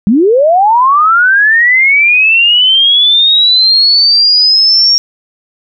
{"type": "linear sweep", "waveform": "sine", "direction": "up", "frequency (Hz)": [186, 5588], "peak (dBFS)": -4, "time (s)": [0.07, 4.98], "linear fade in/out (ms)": 0, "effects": []}